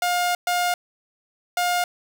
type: tone bursts at uneven times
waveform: sawtooth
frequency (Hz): 710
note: F5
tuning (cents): +28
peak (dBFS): -16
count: 3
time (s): 0.02-0.35 / 0.47-0.74 / 1.57-1.84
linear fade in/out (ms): 2
effects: none